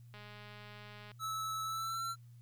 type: click train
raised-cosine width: 0.3 ms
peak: -37 dBFS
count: 204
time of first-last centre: 0.14-1.116 s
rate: 208 Hz
type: tone with pitch glide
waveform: square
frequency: 1305 to 1351 Hz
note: E6 to E6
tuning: -18 to +42 cents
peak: -37 dBFS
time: 1.19-2.16 s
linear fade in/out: 50 ms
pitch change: +60 cents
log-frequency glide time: 1.64-2.03 s
effects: added 119 Hz sine -53 dBFS peak until 2.41 s + white hiss -75 dBFS RMS until 2.41 s